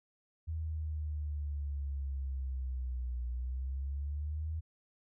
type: exponential two-way sweep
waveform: sine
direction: down then up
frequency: 80.7 to 60.4 to 80.7 Hz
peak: -34 dBFS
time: 0.47-4.61 s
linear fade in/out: 20 ms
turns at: 3.28 s
effects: none